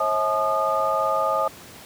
sine tone cluster, 540 / 643 / 858 / 1223 Hz, C#5 / E5 / A5 / D#6, -45 / -43 / -44 / -30 cents, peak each -26 / -25 / -27 / -23 dBFS, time 0-1.48 s, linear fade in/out 5 ms, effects pink hiss -43 dBFS RMS until 1.85 s + high-pass 100 Hz 12 dB/octave

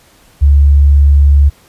sine tone, 71.1 Hz, C#2, 45 cents sharp, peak -3 dBFS, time 0.41-1.5 s, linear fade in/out 20 ms, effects pink hiss -46 dBFS RMS until 1.68 s + resampled to 32000 Hz

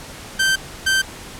sawtooth tone bursts at uneven times, 1557 Hz, G6, 12 cents flat, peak -11 dBFS, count 2, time 0.39-0.56 / 0.86-1.02 s, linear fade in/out 10 ms, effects pink hiss -36 dBFS RMS until 1.39 s + low-pass 11000 Hz 12 dB/octave

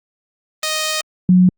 5% pulse / sine tone pair in turn, 622.3 / 182.25 Hz, D#5 / F#3, 0 / -26 cents, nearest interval octave + major sixth, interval 2126 cents, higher first, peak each -7 dBFS, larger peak neither, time 0.63-1.01 / 1.29-1.49 s, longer first, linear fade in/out 2 ms, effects Opus 32 kbps

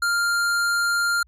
square tone, 1398 Hz, F6, 1 cent sharp, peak -20 dBFS, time 0.02-1.23 s, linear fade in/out 5 ms, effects added 60 Hz sine -54 dBFS peak until 1.27 s + low-pass 12000 Hz 12 dB/octave

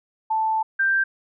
sine tone pair in turn, 880 / 1575.7 Hz, A5 / G6, 0 / +9 cents, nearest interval minor seventh, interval 1009 cents, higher second, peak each -19 / -17 dBFS, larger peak second, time 0.3-0.63 / 0.79-1.04 s, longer first, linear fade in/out 10 ms, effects none

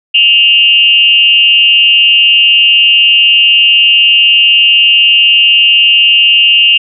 sine tone with frequency modulation, 2800 Hz, F7, 4 cents sharp, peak -3 dBFS, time 0.14-6.78 s, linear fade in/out 10 ms, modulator 228 Hz, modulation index 0.66, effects none

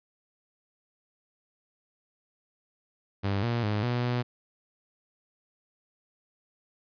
sawtooth tone with pitch steps, 99.3 / 118.4 / 104.7 / 121.8 / 122.5 Hz, G2 / A#2 / G#2 / B2 / B2, +23 / +27 / +15 / -24 / -14 cents, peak -22 dBFS, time 3.23-4.23 s, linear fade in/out 20 ms, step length 200 ms, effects resampled to 11025 Hz

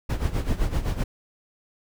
brown noise with tremolo, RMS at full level -22 dBFS, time 0.09-1.04 s, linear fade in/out 10 ms, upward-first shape sine, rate 7.8 Hz, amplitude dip 75%, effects none

